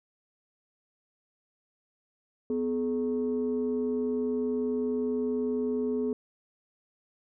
sine tone pair together, 250 / 425.3 Hz, B3 / G#4, +21 / +41 cents, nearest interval major sixth, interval 920 cents, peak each -28 dBFS, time 2.5-6.13 s, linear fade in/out 2 ms, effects tanh soft clip ceiling -21 dBFS

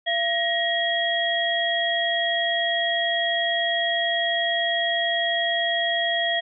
sine tone cluster, 680 / 1892 / 3289 Hz, F5 / A#6 / G#7, -46 / +25 / -18 cents, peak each -25 dBFS, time 0.06-6.41 s, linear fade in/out 20 ms, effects none

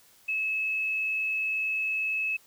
sine tone, 2591 Hz, E7, 30 cents flat, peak -26 dBFS, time 0.28-2.37 s, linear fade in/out 10 ms, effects white hiss -59 dBFS RMS until 2.46 s

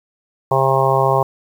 harmonic tone, 134.1 Hz, C3, 43 cents sharp, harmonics 1 / 3 / 4 / 5 / 6 / 7 / 8, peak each -20 / -20 / -20 / -20 / -20 / -20 / -20 dBFS, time 0.51-1.23 s, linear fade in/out 5 ms, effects 7-bit

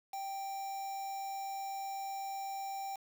triangle tone with quantisation, 784 Hz, G5, in tune, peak -36 dBFS, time 0.13-2.96 s, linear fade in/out 5 ms, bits 8, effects none

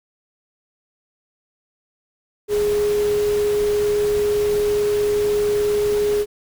sine tone in noise, 415.3 Hz, G#4, in tune, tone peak -16 dBFS, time 2.48-6.26 s, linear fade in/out 50 ms, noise pink, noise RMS -32 dBFS, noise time 2.48-6.26 s, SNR +13 dB, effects none

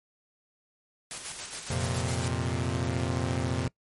white noise with tremolo, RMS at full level -36 dBFS, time 1.11-2.28 s, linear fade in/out 0 ms, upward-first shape square, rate 7.2 Hz, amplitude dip 40%
sawtooth chord, F suspended fourth, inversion none, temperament equal, 87.31 / 116.54 / 130.81 Hz, F2 / Bb2 / C3, 0 / 0 / 0 cents, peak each -28 dBFS, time 1.7-3.68 s, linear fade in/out 5 ms
effects noise-tail reverb RT60 0.1 s tail -22 dB re dry + MP3 48 kbps

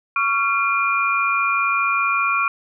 sine tone cluster, 1120 / 1375 / 2407 Hz, C#6 / F6 / D7, +18 / -27 / +42 cents, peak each -21 dBFS, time 0.16-2.48 s, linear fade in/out 2 ms, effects none

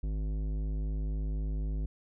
sine tone with tanh clipping, 51.91 Hz, G#1, in tune, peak -32 dBFS, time 0.03-1.86 s, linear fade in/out 5 ms, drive 14 dB, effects none

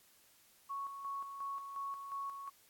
sine tone with tremolo, 1108.7 Hz, C#6, in tune, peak -38 dBFS, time 0.69-2.5 s, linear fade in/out 20 ms, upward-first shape square, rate 2.8 Hz, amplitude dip 50%, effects white hiss -66 dBFS RMS until 2.69 s + AAC 64 kbps

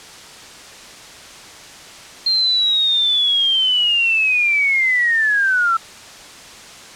sine linear sweep, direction down, 4200 to 1318.5 Hz, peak -13 dBFS, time 2.26-5.77 s, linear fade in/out 5 ms, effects white hiss -38 dBFS RMS until 6.95 s + low-pass 7000 Hz 12 dB/octave

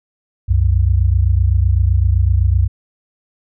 sine tone pair together, 65.41 / 93.25 Hz, C2 / F#2, 0 / +14 cents, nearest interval tritone, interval 614 cents, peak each -13 dBFS, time 0.48-2.68 s, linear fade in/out 20 ms, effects none

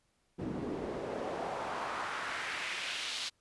pink noise with band-pass filter sweep, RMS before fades -38 dBFS, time 0.38-3.3 s, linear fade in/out 20 ms, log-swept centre 240 to 4100 Hz, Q 1.6, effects pink hiss -75 dBFS RMS until 3.4 s + resampled to 24000 Hz

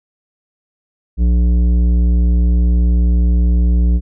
sine tone with tanh clipping, 59.5 Hz, A#1, 36 cents sharp, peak -11 dBFS, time 1.17-4.01 s, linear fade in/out 50 ms, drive 11 dB, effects none

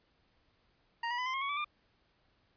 25% pulse tone with pitch steps, 934 / 967.5 / 1002.2 / 1038.1 / 1075.4 / 1113.9 / 1153.9 / 1195.3 Hz, A#5 / B5 / B5 / C6 / C6 / C#6 / D6 / D6, +3 / -36 / +25 / -14 / +47 / +8 / -31 / +30 cents, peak -29 dBFS, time 1.03-1.646 s, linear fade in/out 5 ms, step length 77 ms, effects pink hiss -72 dBFS RMS until 2.56 s + resampled to 11025 Hz

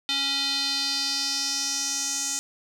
square tone with band-pass filter sweep, 277.2 Hz, C#4, in tune, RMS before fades -27 dBFS, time 0.09-2.39 s, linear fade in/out 0 ms, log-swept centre 3700 to 6800 Hz, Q 4.2, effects none

